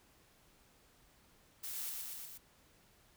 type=noise with echo; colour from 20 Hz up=blue; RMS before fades=-43 dBFS; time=1.63-1.9 s; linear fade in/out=10 ms; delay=120 ms; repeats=4; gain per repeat=-2 dB; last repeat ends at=2.38 s; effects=pink hiss -67 dBFS RMS until 3.16 s